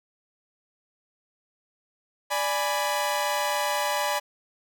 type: chord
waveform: sawtooth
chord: G# diminished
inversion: second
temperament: equal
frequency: 587.3 / 830.6 / 987.8 Hz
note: D5 / G#5 / B5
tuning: 0 / 0 / 0 cents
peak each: -25 dBFS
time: 2.3-4.2 s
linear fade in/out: 20 ms
effects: none